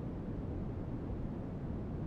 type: low-pass noise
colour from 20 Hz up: white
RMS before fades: -40 dBFS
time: 0-2.06 s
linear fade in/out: 0 ms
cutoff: 230 Hz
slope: 12 dB/octave
effects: none